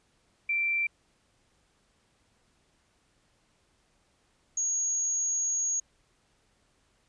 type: tone pair in turn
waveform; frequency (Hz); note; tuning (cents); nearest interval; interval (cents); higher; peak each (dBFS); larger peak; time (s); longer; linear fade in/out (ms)
sine; 2349 / 6629; D7 / G#8; 0 / -4; octave + tritone; 1796; second; -25 / -26; first; 0.49-0.87 / 4.57-5.8; second; 5
effects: pink hiss -69 dBFS RMS until 7.08 s + resampled to 22050 Hz